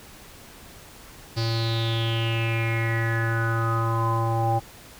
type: tone with low-pass filter sweep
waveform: square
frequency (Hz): 114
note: A#2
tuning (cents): -38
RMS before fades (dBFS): -24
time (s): 1.36-4.6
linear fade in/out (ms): 20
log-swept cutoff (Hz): 4800 to 770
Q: 7.9
effects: pink hiss -46 dBFS RMS until 4.99 s